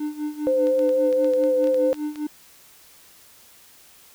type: tone with tremolo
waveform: triangle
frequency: 300 Hz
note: D4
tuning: 37 cents sharp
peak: -21 dBFS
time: 0-2.27 s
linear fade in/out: 5 ms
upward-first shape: sine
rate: 5 Hz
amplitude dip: 80%
type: tone with vibrato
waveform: sine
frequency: 516 Hz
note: C5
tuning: 24 cents flat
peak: -17 dBFS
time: 0.47-1.93 s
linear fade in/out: 0 ms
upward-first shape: sine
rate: 4.3 Hz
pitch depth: 21 cents each way
type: clicks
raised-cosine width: 0.2 ms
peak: -23 dBFS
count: 12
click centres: 0.67 / 0.792 / 0.892 / 1.127 / 1.245 / 1.336 / 1.438 / 1.642 / 1.672 / 1.744 / 1.943 / 2.158 s
effects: white hiss -51 dBFS RMS until 4.14 s